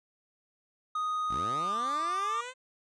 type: tone with pitch glide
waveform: triangle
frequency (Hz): 1244.5 to 1186.9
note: D#6 to D6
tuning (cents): 0 to +18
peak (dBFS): -27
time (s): 0.95-2.41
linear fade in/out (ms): 5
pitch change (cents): -82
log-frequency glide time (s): 1.57-1.77
type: linear sweep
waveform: 10% pulse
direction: up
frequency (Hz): 36.71 to 523.3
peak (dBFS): -30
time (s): 1.28-2.54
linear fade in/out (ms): 50
effects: resampled to 22050 Hz